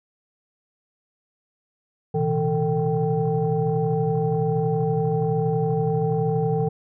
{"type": "tone cluster", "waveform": "sine", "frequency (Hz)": [120.7, 133, 161.9, 446.6, 777], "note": ["B2", "C3", "E3", "A4", "G5"], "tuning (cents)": [-39, 29, -31, 26, -16], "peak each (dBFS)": [-28, -29, -23, -23, -29], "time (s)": [2.14, 6.69], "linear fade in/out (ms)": 10, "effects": ["tanh soft clip ceiling -10 dBFS"]}